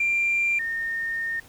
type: tone pair in turn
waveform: sine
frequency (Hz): 2376 / 1829.9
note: D7 / A#6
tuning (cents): +20 / -33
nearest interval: perfect fourth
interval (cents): 453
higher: first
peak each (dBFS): -19 / -25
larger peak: first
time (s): 0-0.59 / 0.59-1.4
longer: second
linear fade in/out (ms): 5
effects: tanh soft clip ceiling -16 dBFS + pink hiss -51 dBFS RMS until 1.48 s